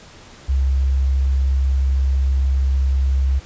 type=tone; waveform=sine; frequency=66.9 Hz; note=C2; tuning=39 cents sharp; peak=-14 dBFS; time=0.48-3.4 s; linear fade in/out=20 ms; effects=pink hiss -43 dBFS RMS until 3.45 s + resampled to 16000 Hz